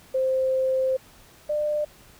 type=tone pair in turn; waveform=sine; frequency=523.3 / 598.5 Hz; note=C5 / D5; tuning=0 / +33 cents; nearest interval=major second; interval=233 cents; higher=second; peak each=-20 / -22 dBFS; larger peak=first; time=0.14-0.97 / 1.49-1.85 s; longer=first; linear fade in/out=10 ms; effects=pink hiss -52 dBFS RMS until 2.19 s